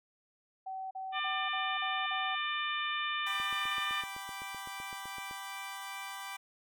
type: tone bursts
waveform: sine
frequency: 762 Hz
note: G5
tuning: 49 cents flat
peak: -37 dBFS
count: 6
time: 0.66-2.355 s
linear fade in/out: 10 ms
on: 250 ms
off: 39 ms
type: harmonic tone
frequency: 597 Hz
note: D5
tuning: 28 cents sharp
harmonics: 2 / 3 / 4 / 5 / 6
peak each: -36 / -38 / -39 / -40 / -41 dBFS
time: 1.12-4.05 s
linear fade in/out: 50 ms
type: chord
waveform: 20% pulse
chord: G major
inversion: none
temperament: equal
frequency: 784 / 987.8 / 1174.7 Hz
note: G5 / B5 / D6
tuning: 0 / 0 / 0 cents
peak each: -40 dBFS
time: 3.26-6.37 s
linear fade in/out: 10 ms
type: click train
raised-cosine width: 2 ms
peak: -38 dBFS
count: 16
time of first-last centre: 3.4-5.311 s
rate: 7.85 Hz
effects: none